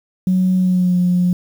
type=tone with pitch glide; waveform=sine; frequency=185 to 178.8 Hz; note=F#3 to F3; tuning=0 to +41 cents; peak=-11 dBFS; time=0.27-1.33 s; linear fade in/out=2 ms; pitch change=-59 cents; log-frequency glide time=0.57-0.98 s; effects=tanh soft clip ceiling -7 dBFS + 7-bit